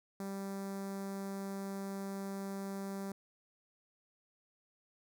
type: tone with notch filter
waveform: sawtooth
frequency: 196 Hz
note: G3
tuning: in tune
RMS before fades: -41 dBFS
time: 0.2-3.12 s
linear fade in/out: 2 ms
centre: 2900 Hz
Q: 0.69
effects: none